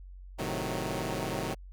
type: chord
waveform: 10% pulse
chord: A diminished seventh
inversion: none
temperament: equal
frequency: 110 / 130.81 / 155.56 / 185 Hz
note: A2 / C3 / Eb3 / Gb3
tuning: 0 / 0 / 0 / 0 cents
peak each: -29 dBFS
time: 0.38-1.55 s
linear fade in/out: 20 ms
effects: added 46 Hz sine -44 dBFS peak until 1.72 s